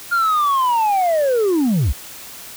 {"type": "linear sweep", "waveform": "sine", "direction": "down", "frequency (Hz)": [1419, 49], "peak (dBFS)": -11, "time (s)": [0.11, 1.93], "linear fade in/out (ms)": 20, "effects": ["tanh soft clip ceiling -13 dBFS", "white hiss -36 dBFS RMS until 2.56 s"]}